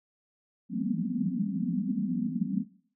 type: band-pass noise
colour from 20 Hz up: white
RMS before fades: -30 dBFS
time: 0.69-2.65 s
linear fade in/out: 50 ms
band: 170 to 260 Hz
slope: 96 dB/octave
effects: noise-tail reverb RT60 0.5 s tail -18 dB re dry